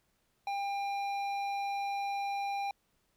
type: tone with hard clipping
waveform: triangle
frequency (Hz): 799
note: G5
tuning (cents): +33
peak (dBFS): -34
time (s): 0.47-2.71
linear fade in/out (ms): 2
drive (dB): 14
effects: pink hiss -75 dBFS RMS until 3.16 s